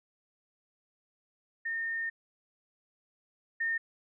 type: tone pair in turn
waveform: sine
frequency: 1825 / 1825 Hz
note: A#6 / A#6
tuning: -37 / -37 cents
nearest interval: unison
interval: 0 cents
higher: neither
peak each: -31 / -28 dBFS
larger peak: second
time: 1.65-2.1 / 3.6-3.78 s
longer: first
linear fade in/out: 10 ms
effects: none